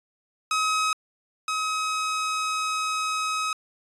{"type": "tone pair in turn", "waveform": "sawtooth", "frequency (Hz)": [1272, 1272], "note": ["D#6", "D#6"], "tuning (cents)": [38, 38], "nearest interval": "unison", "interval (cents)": 0, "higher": "neither", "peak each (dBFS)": [-18, -21], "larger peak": "first", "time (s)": [[0.51, 0.93], [1.48, 3.53]], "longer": "second", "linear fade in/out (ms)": 2, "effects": ["resampled to 22050 Hz"]}